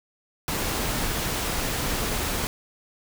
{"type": "noise", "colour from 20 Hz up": "pink", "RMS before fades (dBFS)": -27, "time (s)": [0.48, 2.47], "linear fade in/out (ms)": 0, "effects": []}